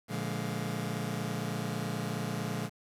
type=chord; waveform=sawtooth; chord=Bb dominant seventh; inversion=none; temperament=just; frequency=116.54 / 145.68 / 174.81 / 209.8 Hz; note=Bb2 / D3 / F3 / Ab3; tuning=0 / -14 / +2 / +18 cents; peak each=-34 dBFS; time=0.08-2.7 s; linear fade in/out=50 ms; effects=resampled to 32000 Hz + 9-bit